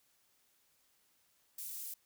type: high-pass noise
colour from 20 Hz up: pink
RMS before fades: -44 dBFS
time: 1.58-1.94 s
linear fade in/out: 5 ms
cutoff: 11000 Hz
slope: 12 dB/octave
effects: white hiss -73 dBFS RMS until 2.05 s